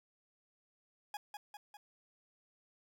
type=tone with echo; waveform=40% pulse; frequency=830.6 Hz; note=G#5; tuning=in tune; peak=-39 dBFS; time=1.14-1.17 s; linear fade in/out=2 ms; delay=200 ms; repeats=3; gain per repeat=-4 dB; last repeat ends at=1.77 s; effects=none